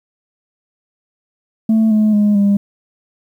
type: tone with pitch steps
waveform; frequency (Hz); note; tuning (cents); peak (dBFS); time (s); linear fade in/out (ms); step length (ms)
sine; 221.1 / 214.3 / 207.7 / 201.3; A3 / A3 / G#3 / G3; +9 / -45 / 0 / +46; -7; 1.69-2.57; 5; 220
effects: tanh soft clip ceiling -8 dBFS + 8-bit